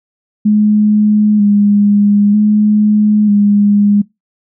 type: tone with vibrato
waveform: sine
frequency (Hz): 207.7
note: G#3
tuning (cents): 0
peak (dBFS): -6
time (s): 0.45-4.02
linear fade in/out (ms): 10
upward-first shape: square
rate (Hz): 0.53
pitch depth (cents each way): 26
effects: noise-tail reverb RT60 0.2 s tail -23 dB re dry